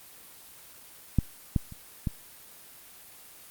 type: clicks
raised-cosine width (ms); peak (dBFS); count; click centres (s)
5; -9 / -11 / -30 / -15; 4; 1.187 / 1.562 / 1.723 / 2.072
effects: white hiss -50 dBFS RMS until 3.5 s + Opus 24 kbps